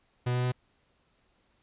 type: tone with pitch steps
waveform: 45% pulse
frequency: 123.47 / 124.33 / 125.19 Hz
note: B2 / B2 / B2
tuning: 0 / +12 / +24 cents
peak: -26 dBFS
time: 0.26-0.521 s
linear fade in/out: 10 ms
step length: 87 ms
effects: pink hiss -70 dBFS RMS until 1.62 s + resampled to 8000 Hz